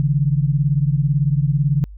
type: beating tone pair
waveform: sine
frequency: 138.59 / 156.59 Hz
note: C#3 / D#3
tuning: 0 / +11 cents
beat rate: 18 Hz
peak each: -16 / -19 dBFS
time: 0-1.84 s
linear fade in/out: 0 ms
effects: added 50 Hz sine -34 dBFS peak until 1.97 s